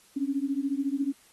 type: beating tone pair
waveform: sine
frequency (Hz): 270.1 / 284.1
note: C#4 / C#4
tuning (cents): -45 / +43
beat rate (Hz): 14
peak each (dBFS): -29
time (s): 0.16-1.13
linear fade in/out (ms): 10
effects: white hiss -59 dBFS RMS until 1.32 s + AAC 32 kbps

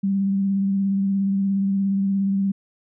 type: tone with vibrato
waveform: sine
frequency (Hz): 196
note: G3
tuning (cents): 0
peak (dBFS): -18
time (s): 0.03-2.52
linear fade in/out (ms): 10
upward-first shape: triangle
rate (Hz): 17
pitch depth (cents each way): 26
effects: none

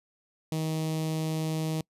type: tone with notch filter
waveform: sawtooth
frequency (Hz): 158.2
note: D#3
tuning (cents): +29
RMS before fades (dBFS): -30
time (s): 0.52-1.81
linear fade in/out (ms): 2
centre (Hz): 1500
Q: 0.8
effects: noise-tail reverb RT60 0.1 s tail -26 dB re dry + resampled to 32000 Hz

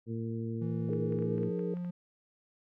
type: harmonic tone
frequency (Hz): 114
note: A#2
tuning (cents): -38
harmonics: 1 / 2 / 3 / 4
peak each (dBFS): -36 / -37 / -42 / -44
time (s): 0.06-1.52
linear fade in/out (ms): 50
type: tone with pitch glide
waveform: triangle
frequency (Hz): 164.81 to 176.64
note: E3 to F3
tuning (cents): 0 to +20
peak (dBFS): -32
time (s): 0.61-1.91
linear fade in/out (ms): 10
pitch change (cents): +120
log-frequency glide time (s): 1.15-1.52
type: chord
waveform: sine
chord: D# suspended fourth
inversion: none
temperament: equal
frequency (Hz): 311.1 / 415.3 / 466.2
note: D#4 / G#4 / A#4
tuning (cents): 0 / 0 / 0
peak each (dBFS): -42 / -36 / -37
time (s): 0.89-1.74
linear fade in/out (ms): 2
type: clicks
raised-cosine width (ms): 0.5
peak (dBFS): -39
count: 9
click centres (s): 0.933 / 1.124 / 1.188 / 1.224 / 1.381 / 1.432 / 1.593 / 1.77 / 1.847
effects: none

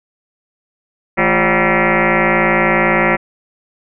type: tone with frequency modulation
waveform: sine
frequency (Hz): 784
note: G5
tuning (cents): 0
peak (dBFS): -10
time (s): 1.17-3.17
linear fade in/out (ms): 20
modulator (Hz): 189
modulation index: 7.9
effects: none

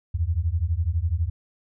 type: beating tone pair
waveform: sine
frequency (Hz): 77.78 / 89.78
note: D#2 / F2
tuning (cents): 0 / +48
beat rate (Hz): 12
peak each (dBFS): -24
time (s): 0.14-1.3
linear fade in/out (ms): 10
effects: none

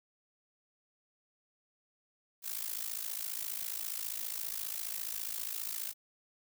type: noise with amplitude modulation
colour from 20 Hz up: blue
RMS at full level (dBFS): -35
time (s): 2.42-5.94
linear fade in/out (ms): 50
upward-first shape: sine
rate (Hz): 54.8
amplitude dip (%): 85
effects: none

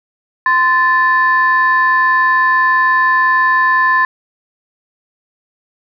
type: tone pair together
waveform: sine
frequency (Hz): 1035.7 / 1754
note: C6 / A6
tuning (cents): -18 / -6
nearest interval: major sixth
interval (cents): 912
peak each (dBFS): -11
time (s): 0.46-4.05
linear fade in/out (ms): 2
effects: tanh soft clip ceiling -2 dBFS

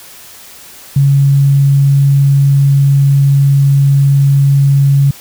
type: tone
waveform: sine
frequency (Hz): 139.2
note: C#3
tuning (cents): +8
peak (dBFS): -5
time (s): 0.96-5.11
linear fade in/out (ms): 5
effects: white hiss -35 dBFS RMS until 5.2 s

